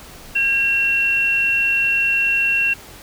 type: tone pair together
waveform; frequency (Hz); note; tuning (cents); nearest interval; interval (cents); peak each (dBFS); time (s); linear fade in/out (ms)
sine; 1620.3 / 2725; G#6 / F7; -43 / -43; major sixth; 900; -25 / -15; 0.35-2.74; 10
effects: pink hiss -40 dBFS RMS until 3.02 s